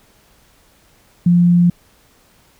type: tone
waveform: sine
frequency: 174.61 Hz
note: F3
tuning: in tune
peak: -8 dBFS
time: 1.26-1.7 s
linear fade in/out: 5 ms
effects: pink hiss -53 dBFS RMS until 2.59 s